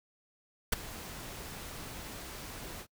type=noise with ADSR envelope; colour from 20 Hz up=pink; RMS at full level=-25 dBFS; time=0.72-2.87 s; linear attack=9 ms; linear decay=13 ms; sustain=-19 dB; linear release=68 ms; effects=noise-tail reverb RT60 0.1 s tail -24 dB re dry